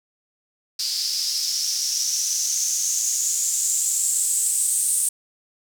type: noise with band-pass filter sweep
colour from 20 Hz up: blue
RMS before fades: -23 dBFS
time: 0.79-5.09 s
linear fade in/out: 5 ms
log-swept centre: 4800 to 8800 Hz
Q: 6.3
effects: none